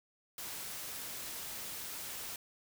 white noise, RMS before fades -43 dBFS, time 0.38-2.36 s, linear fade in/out 2 ms, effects none

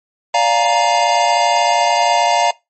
square chord, Bb dominant seventh, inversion first, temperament just, 582.7 / 699.2 / 839.1 / 932.3 Hz, D5 / F5 / Ab5 / Bb5, -14 / +2 / +18 / 0 cents, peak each -21 / -16 / -22 / -16 dBFS, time 0.34-2.51 s, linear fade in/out 5 ms, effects noise-tail reverb RT60 0.2 s tail -21 dB re dry + MP3 32 kbps

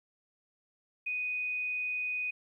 sine tone, 2489 Hz, D#7, in tune, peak -31 dBFS, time 1.06-2.31 s, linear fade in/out 10 ms, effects 12-bit

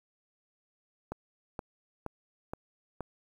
click train, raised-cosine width 1 ms, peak -22 dBFS, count 5, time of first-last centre 1.12-3.007 s, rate 2.12 Hz, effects 9-bit

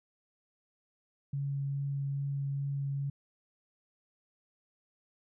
sine tone with vibrato, 139.6 Hz, C#3, 13 cents sharp, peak -31 dBFS, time 1.33-3.1 s, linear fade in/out 5 ms, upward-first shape triangle, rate 2.4 Hz, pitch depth 9 cents each way, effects none

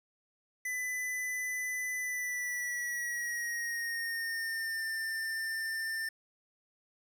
square tone with pitch glide, 2001 to 1793 Hz, B6 to A6, +22 to +32 cents, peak -34 dBFS, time 0.65-6.09 s, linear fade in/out 5 ms, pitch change -190 cents, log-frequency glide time 1.98-4.83 s, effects 10-bit

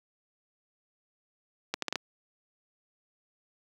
accelerating click train, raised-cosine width 0.2 ms, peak -12 dBFS, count 5, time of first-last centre 1.74-1.957 s, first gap 83 ms, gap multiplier 0.72, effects high-pass 200 Hz 12 dB/octave + 9-bit

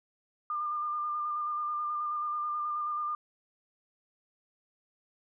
sine tone with vibrato, 1202 Hz, D6, 40 cents sharp, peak -30 dBFS, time 0.5-3.15 s, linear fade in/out 2 ms, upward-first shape square, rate 9.3 Hz, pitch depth 17 cents each way, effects none

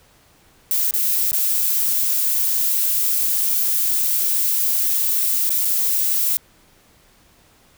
violet noise with dropouts, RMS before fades -19 dBFS, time 0.71-6.37 s, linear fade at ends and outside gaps 0 ms, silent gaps 0.909-0.938 / 1.312-1.33 / 5.494-5.504 / 5.648-5.653 s, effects pink hiss -54 dBFS RMS until 7.77 s

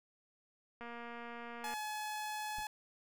click train, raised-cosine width 0.5 ms, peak -33 dBFS, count 220, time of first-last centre 0.81-1.738 s, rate 236 Hz
sawtooth tone, 851 Hz, G#5, 42 cents sharp, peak -35 dBFS, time 1.64-2.67 s, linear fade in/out 2 ms
brown noise with exponential decay, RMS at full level -45 dBFS, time 2.58-2.67 s, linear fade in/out 5 ms, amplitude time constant 19 ms
effects none

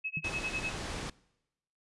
sine tone with tremolo, 2576 Hz, E7, 41 cents flat, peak -31 dBFS, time 0.04-0.73 s, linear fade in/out 10 ms, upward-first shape sine, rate 10 Hz, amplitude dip 100%
sine tone with exponential decay, 155.56 Hz, D#3, in tune, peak -31 dBFS, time 0.17-0.25 s, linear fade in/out 2 ms, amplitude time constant 16 ms
pink low-pass noise, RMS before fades -39 dBFS, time 0.24-1.1 s, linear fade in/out 5 ms, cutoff 7100 Hz, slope 12 dB/octave
effects noise-tail reverb RT60 0.9 s tail -23 dB re dry + resampled to 24000 Hz

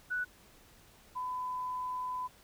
sine tone pair in turn, 1480 / 1005.1 Hz, F#6 / B5, 0 / +30 cents, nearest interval perfect fifth, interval 670 cents, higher first, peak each -31 / -34 dBFS, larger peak first, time 0.1-0.25 / 1.15-2.28 s, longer second, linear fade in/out 20 ms, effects pink hiss -60 dBFS RMS until 2.43 s

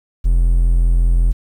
triangle tone, 42.62 Hz, F1, 41 cents flat, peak -8 dBFS, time 0.24-1.33 s, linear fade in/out 20 ms, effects 8-bit

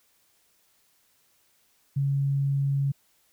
sine tone, 139 Hz, C#3, 5 cents sharp, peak -22 dBFS, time 1.96-2.92 s, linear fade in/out 10 ms, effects white hiss -66 dBFS RMS until 3.32 s

